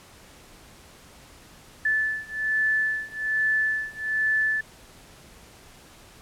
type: beating tone pair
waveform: sine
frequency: 1745 / 1746.2 Hz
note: A6 / A6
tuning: -15 / -14 cents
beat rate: 1.2 Hz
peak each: -26 / -25 dBFS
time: 1.85-4.61 s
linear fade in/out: 5 ms
effects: pink hiss -50 dBFS RMS until 6.21 s + low-pass 12000 Hz 12 dB/octave